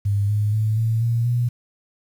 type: tone with pitch steps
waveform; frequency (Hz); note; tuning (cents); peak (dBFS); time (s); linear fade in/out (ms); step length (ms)
sine; 101.1 / 104.79 / 108.61 / 112.57 / 116.67 / 120.93; G#2 / G#2 / A2 / A2 / A#2 / B2; -46 / +16 / -22 / +40 / +2 / -36; -17; 0.05-1.49; 10; 240
effects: 8-bit